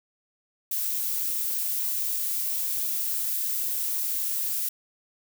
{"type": "noise", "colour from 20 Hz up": "violet", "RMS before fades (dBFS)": -28, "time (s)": [0.71, 4.69], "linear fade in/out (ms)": 5, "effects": []}